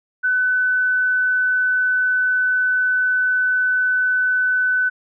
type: tone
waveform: sine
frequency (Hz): 1504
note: F#6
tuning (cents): +28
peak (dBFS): -15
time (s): 0.23-4.9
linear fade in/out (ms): 20
effects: none